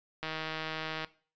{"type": "click train", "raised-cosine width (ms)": 0.3, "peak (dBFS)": -20, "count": 130, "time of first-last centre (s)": [0.23, 1.046], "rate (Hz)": 158, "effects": ["noise-tail reverb RT60 0.4 s tail -18 dB re dry", "resampled to 16000 Hz"]}